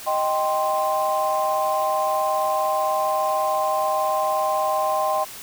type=chord; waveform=sine; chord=C minor; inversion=first; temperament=equal; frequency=622.3 / 784 / 1046.5 Hz; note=Eb5 / G5 / C6; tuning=0 / 0 / 0 cents; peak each=-23 dBFS; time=0.06-5.25 s; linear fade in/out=20 ms; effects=tanh soft clip ceiling -11 dBFS + white hiss -38 dBFS RMS until 5.42 s